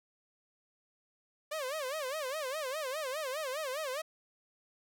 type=tone with vibrato; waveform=sawtooth; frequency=568 Hz; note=C#5; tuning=42 cents sharp; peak=-31 dBFS; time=1.51-4.02 s; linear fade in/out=10 ms; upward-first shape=sine; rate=4.9 Hz; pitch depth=200 cents each way; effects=none